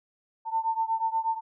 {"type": "beating tone pair", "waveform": "sine", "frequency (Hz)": [895, 903.3], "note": ["A5", "A5"], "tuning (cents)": [29, 45], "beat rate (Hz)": 8.3, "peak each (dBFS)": [-27, -29], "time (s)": [0.45, 1.41], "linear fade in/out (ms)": 50, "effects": []}